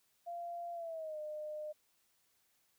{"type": "tone with pitch glide", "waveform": "sine", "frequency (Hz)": [690, 607.7], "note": ["F5", "D#5"], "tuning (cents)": [-21, -41], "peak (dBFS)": -40, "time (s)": [0.26, 1.73], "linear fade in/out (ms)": 20, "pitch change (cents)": -220, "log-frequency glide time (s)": [0.73, 1.19], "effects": ["white hiss -75 dBFS RMS until 2.78 s"]}